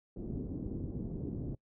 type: low-pass noise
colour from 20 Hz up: white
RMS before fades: -39 dBFS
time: 0.16-1.55 s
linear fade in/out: 5 ms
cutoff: 320 Hz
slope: 24 dB/octave
effects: noise-tail reverb RT60 0.1 s tail -23 dB re dry